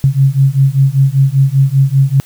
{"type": "beating tone pair", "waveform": "sine", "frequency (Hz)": [133.7, 138.8], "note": ["C3", "C#3"], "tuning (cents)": [38, 3], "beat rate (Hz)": 5.1, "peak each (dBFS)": -10, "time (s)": [0.04, 2.2], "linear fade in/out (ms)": 0, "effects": ["white hiss -42 dBFS RMS until 2.25 s"]}